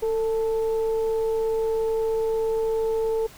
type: tone with frequency modulation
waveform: sine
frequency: 447.2 Hz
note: A4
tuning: 28 cents sharp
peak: -21 dBFS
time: 0.02-3.27 s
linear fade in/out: 10 ms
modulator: 432 Hz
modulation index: 0.37
effects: pink hiss -47 dBFS RMS until 3.37 s